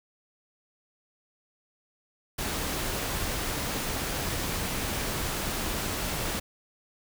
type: noise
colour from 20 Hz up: pink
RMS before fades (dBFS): -31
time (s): 2.38-6.4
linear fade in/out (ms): 10
effects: none